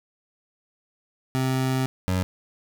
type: tone pair in turn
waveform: 25% pulse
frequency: 130.81 / 92.42 Hz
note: C3 / F#2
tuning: 0 / -1 cents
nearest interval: tritone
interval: 601 cents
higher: first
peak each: -18 dBFS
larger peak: neither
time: 1.35-1.86 / 2.08-2.23 s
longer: first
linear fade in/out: 0 ms
effects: none